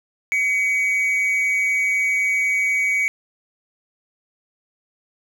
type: tone pair together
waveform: triangle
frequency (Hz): 2053 / 2256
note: C7 / C#7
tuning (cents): -33 / +30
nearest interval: major second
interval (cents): 163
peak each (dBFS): -25 / -16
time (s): 0.32-3.08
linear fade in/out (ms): 0
effects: none